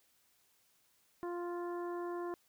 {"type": "harmonic tone", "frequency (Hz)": 349.2, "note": "F4", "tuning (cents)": 0, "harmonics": [1, 2, 3, 4, 5], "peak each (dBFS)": [-38, -47, -46, -55, -57], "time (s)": [1.23, 2.34], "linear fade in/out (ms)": 0, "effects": ["white hiss -72 dBFS RMS until 2.48 s"]}